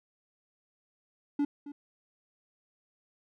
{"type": "tone with echo", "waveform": "triangle", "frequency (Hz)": 288.1, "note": "D4", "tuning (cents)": -33, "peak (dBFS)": -23, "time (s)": [1.39, 1.45], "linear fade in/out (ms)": 5, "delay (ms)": 270, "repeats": 1, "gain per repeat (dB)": -15, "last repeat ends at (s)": 1.72, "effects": []}